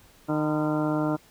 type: harmonic tone with a mistuned harmonic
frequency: 152.8 Hz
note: D#3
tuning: 31 cents flat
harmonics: 1 / 2 / 3 / 4 / 5 / 6 / 7 / 8 / 9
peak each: -30 / -25 / -36 / -31 / -37 / -38 / -38 / -41 / -37 dBFS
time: 0.28-1.17 s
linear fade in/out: 20 ms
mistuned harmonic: 7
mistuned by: -77 cents
effects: pink hiss -56 dBFS RMS until 1.3 s